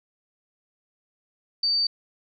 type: tone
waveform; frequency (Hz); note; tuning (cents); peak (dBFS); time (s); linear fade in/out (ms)
sine; 4605; D8; -35; -20; 1.63-1.87; 5
effects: none